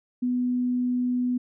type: tone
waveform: sine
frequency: 248 Hz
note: B3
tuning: 7 cents sharp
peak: -22 dBFS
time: 0.22-1.38 s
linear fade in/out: 10 ms
effects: none